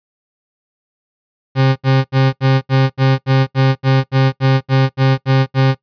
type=tone bursts; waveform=40% pulse; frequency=133.4 Hz; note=C3; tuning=34 cents sharp; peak=-8 dBFS; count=15; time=1.55-5.75 s; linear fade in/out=50 ms; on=210 ms; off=75 ms; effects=noise-tail reverb RT60 0.1 s tail -20 dB re dry + resampled to 11025 Hz